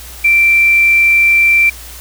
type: tone with quantisation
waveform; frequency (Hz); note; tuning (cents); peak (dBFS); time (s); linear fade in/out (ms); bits
sine; 2349; D7; 0; -6; 0.24-1.7; 10; 5
effects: added 60 Hz sine -33 dBFS peak until 2 s + white hiss -33 dBFS RMS until 2 s